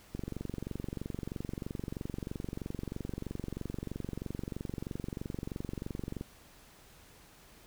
click train, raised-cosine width 3 ms, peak -24 dBFS, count 141, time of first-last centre 0.15-6.211 s, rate 23.1 Hz, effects pink hiss -58 dBFS RMS until 7.66 s

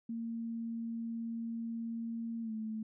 sine tone with pitch glide, 229.6 to 218.9 Hz, A#3 to A3, -26 to -9 cents, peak -36 dBFS, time 0.09-2.83 s, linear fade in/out 5 ms, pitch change -83 cents, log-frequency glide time 2.42-2.52 s, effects none

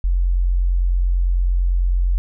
sine tone, 44.48 Hz, F1, 32 cents sharp, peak -14 dBFS, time 0.04-2.18 s, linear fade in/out 0 ms, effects none

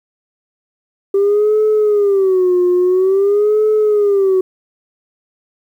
sine tone with vibrato, 392 Hz, G4, in tune, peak -8 dBFS, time 1.14-4.41 s, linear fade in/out 5 ms, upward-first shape sine, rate 0.49 Hz, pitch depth 160 cents each way, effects tanh soft clip ceiling -7 dBFS + 8-bit

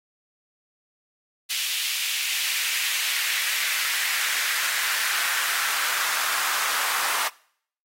pink noise with high-pass filter sweep, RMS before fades -26 dBFS, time 1.49-7.29 s, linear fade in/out 20 ms, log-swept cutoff 2900 to 1100 Hz, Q 1.9, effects noise-tail reverb RT60 0.6 s tail -23 dB re dry + AAC 48 kbps

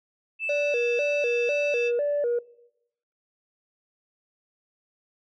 sine tone, 2637 Hz, E7, in tune, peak -26 dBFS, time 0.39-1.92 s, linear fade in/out 50 ms
sine tone with vibrato, 527 Hz, C5, 12 cents sharp, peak -21 dBFS, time 0.49-2.39 s, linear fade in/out 5 ms, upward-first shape square, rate 2 Hz, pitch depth 170 cents each way
effects noise-tail reverb RT60 0.8 s tail -21 dB re dry + tanh soft clip ceiling -19 dBFS

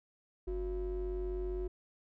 triangle ring-modulated tone, 158.3 Hz, D#3, 30 cents sharp, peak -29 dBFS, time 0.47-1.68 s, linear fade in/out 10 ms, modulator 206 Hz, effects none

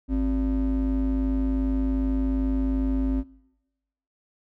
triangle ring-modulated tone, 158.3 Hz, D#3, 30 cents sharp, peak -16 dBFS, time 0.08-3.24 s, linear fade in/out 50 ms, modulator 107 Hz, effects noise-tail reverb RT60 1.0 s tail -23 dB re dry

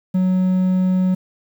triangle tone, 185 Hz, F#3, in tune, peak -12 dBFS, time 0.14-1.15 s, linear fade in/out 10 ms, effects 8-bit

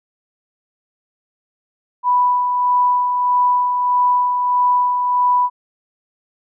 sine tone with tremolo, 987.8 Hz, B5, in tune, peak -11 dBFS, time 2.03-5.5 s, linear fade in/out 50 ms, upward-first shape sine, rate 1.6 Hz, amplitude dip 40%, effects none

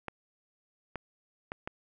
clicks, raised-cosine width 0.5 ms, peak -21 dBFS, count 4, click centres 0.083 / 0.957 / 1.519 / 1.675 s, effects none

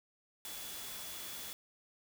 sine tone in noise, 3415 Hz, G#7, 48 cents sharp, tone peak -52 dBFS, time 0.45-1.53 s, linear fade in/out 0 ms, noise white, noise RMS -45 dBFS, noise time 0.45-1.53 s, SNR -10 dB, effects none

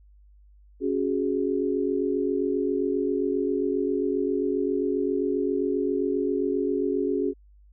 sine chord, C# suspended fourth, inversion none, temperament equal with one note detuned, 277.2 / 370 / 417.5 Hz, C#4 / F#4 / G#4, 0 / 0 / +9 cents, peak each -27 dBFS, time 0.8-7.34 s, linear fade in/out 50 ms, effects added 50 Hz sine -51 dBFS peak until 7.72 s

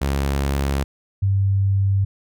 sawtooth / sine tone pair in turn, 69.3 / 98 Hz, C#2 / G2, 0 / 0 cents, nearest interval tritone, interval 600 cents, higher second, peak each -15 dBFS, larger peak neither, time 0.01-0.84 / 1.22-2.05 s, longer neither, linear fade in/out 10 ms, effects none

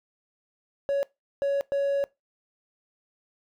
triangle tone bursts at uneven times, 559 Hz, C#5, 14 cents sharp, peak -20 dBFS, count 3, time 0.89-1.03 / 1.42-1.61 / 1.72-2.04 s, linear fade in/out 0 ms, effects noise-tail reverb RT60 0.2 s tail -22 dB re dry + tanh soft clip ceiling -16 dBFS

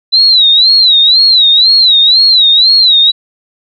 sine tone with vibrato, 3974 Hz, B7, 10 cents sharp, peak -3 dBFS, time 0.12-3.12 s, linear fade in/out 20 ms, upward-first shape sine, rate 2 Hz, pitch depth 140 cents each way, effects none

